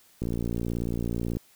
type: click train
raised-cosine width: 3 ms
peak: -17 dBFS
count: 68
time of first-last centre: 0.22-1.369 s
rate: 58.3 Hz
effects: white hiss -59 dBFS RMS until 1.55 s